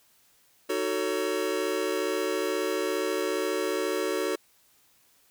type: chord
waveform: square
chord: D# half-diminished seventh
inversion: none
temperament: just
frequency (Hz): 311.1 / 373.4 / 448 / 560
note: D#4 / F#4 / A4 / C#5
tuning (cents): 0 / +16 / +31 / +18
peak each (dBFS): -35 / -31 / -32 / -34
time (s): 0.69-4.36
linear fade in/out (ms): 10
effects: white hiss -63 dBFS RMS until 5.3 s

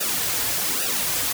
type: noise with flanger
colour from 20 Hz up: white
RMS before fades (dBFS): -24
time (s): 0-1.33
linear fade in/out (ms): 10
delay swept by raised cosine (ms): 0.92 to 5.22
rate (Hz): 1.2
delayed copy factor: -0.85
effects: none

